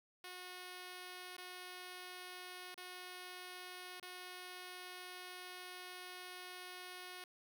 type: tone with dropouts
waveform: 5% pulse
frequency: 363.4 Hz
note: F#4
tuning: 31 cents flat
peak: -37 dBFS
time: 0.24-7.24 s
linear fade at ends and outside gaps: 2 ms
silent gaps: 1.367-1.381 / 2.744-2.777 / 3.999-4.027 s
effects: none